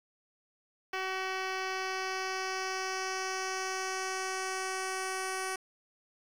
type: tone with low-pass filter sweep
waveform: 10% pulse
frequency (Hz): 377.9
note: F#4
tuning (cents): +37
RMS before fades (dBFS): -35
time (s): 0.93-5.56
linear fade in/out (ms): 5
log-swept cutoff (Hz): 3700 to 9600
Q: 1.8
effects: 9-bit